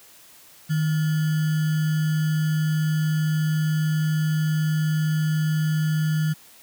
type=tone with sample-and-hold; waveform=sine; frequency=155.56 Hz; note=D#3; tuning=in tune; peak=-19 dBFS; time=0.69-6.34 s; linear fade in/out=20 ms; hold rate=1575 Hz; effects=white hiss -50 dBFS RMS until 6.62 s + high-pass 60 Hz 12 dB/octave